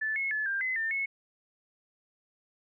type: tone with pitch steps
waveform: sine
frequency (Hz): 1748 / 2178 / 1724 / 1591 / 2037 / 1798 / 2191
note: A6 / C#7 / A6 / G6 / C7 / A6 / C#7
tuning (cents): -12 / -31 / -36 / +25 / -47 / +37 / -21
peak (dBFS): -28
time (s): 0.01-1.06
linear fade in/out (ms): 10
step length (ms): 150
effects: none